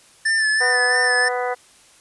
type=tone with vibrato; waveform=square; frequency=1760 Hz; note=A6; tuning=in tune; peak=-17 dBFS; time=0.25-1.29 s; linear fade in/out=10 ms; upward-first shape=sine; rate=3 Hz; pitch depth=39 cents each way
type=harmonic tone; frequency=247.9 Hz; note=B3; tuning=7 cents sharp; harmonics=2 / 3 / 4 / 5 / 6 / 7 / 8; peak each=-24 / -25 / -31 / -32 / -32 / -36 / -32 dBFS; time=0.6-1.55 s; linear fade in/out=20 ms
effects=white hiss -51 dBFS RMS until 2 s + resampled to 24000 Hz